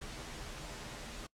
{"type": "noise with comb filter", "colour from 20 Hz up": "pink", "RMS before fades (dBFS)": -45, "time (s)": [0.01, 1.27], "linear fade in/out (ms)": 10, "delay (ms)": 11, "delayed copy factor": -0.65, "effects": ["noise-tail reverb RT60 0.1 s tail -23 dB re dry", "low-pass 8000 Hz 12 dB/octave"]}